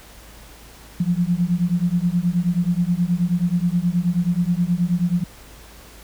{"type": "beating tone pair", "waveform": "sine", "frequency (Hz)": [170.8, 180.2], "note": ["F3", "F#3"], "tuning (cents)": [-38, -45], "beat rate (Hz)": 9.4, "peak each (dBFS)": [-20, -20], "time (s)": [1, 5.24], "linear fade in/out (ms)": 5, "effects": ["added 54 Hz sine -45 dBFS peak until 6.03 s", "pink hiss -45 dBFS RMS until 6.03 s"]}